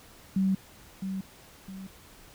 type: tone with echo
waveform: sine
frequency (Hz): 191.4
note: G3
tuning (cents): -41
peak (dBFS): -22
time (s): 0.36-0.55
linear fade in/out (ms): 5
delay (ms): 660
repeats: 2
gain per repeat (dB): -8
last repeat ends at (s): 1.87
effects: pink hiss -53 dBFS RMS until 2.34 s